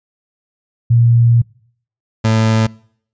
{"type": "tone pair in turn", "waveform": ["sine", "30% pulse"], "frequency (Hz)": [117.8, 110.96], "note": ["A#2", "A2"], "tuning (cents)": [19, 15], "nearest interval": "minor second", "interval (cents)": 104, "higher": "first", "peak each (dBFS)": [-7, -8], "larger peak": "first", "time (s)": [[0.9, 1.42], [2.24, 2.67]], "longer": "first", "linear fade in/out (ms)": 10, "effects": ["noise-tail reverb RT60 0.6 s tail -24 dB re dry", "resampled to 16000 Hz"]}